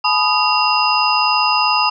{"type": "tone cluster", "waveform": "sine", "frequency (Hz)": [851, 994, 1240, 2761, 4992], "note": ["G#5", "B5", "D#6", "F7", "D#8"], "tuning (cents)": [42, 11, -6, -20, 5], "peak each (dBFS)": -19, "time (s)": [0.04, 1.9], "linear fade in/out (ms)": 10, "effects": []}